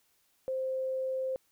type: tone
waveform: sine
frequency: 523.3 Hz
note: C5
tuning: in tune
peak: -30 dBFS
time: 0.48-1.36 s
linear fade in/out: 0 ms
effects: white hiss -71 dBFS RMS until 1.51 s